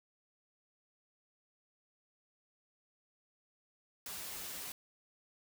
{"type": "noise with comb filter", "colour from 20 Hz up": "white", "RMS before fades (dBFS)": -44, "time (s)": [4.06, 4.72], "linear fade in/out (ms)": 2, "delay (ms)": 8.8, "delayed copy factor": -0.55, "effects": []}